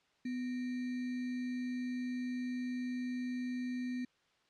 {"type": "tone with sample-and-hold", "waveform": "sine", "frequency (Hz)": 250, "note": "B3", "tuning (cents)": 21, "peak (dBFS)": -35, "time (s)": [0.25, 4.05], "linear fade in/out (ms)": 5, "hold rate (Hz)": 2100, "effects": ["white hiss -72 dBFS RMS until 4.49 s", "low-pass 4000 Hz 12 dB/octave"]}